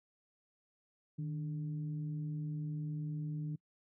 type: tone with frequency modulation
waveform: sine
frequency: 153.5 Hz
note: D#3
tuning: 23 cents flat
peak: -35 dBFS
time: 1.18-3.56 s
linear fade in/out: 10 ms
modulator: 138 Hz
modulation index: 0.52
effects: noise-tail reverb RT60 0.1 s tail -26 dB re dry + high-pass 100 Hz 12 dB/octave